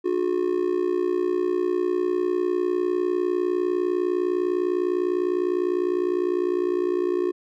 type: tone with amplitude modulation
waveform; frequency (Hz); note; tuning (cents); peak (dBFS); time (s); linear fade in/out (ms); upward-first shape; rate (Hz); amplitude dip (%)
triangle; 360.8; F#4; -44; -15; 0.04-7.32; 20; sine; 59.9; 85
effects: none